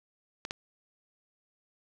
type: clicks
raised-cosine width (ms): 0.2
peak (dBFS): -19 / -16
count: 2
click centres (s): 0.451 / 0.509
effects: none